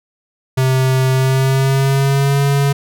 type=tone with pitch glide; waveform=square; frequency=130.81 to 140.2 Hz; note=C3 to C#3; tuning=0 to +20 cents; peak=-12 dBFS; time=0.57-2.73 s; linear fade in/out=10 ms; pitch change=+120 cents; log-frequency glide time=1.12-2.41 s; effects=none